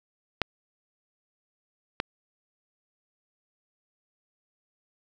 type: clicks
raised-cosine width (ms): 0.3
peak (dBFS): -7 / -10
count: 2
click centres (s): 0.417 / 2.001
effects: none